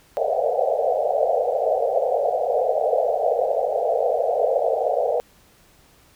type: band-pass noise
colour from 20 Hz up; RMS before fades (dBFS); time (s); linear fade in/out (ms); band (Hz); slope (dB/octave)
pink; -21; 0.17-5.2; 0; 460 to 760; 96
effects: pink hiss -55 dBFS RMS until 6.15 s